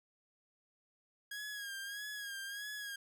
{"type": "tone with vibrato", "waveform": "sawtooth", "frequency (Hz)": 1641, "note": "G#6", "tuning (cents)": -21, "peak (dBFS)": -38, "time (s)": [1.31, 2.96], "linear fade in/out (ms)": 5, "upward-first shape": "sine", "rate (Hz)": 1.6, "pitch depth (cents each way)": 57, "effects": []}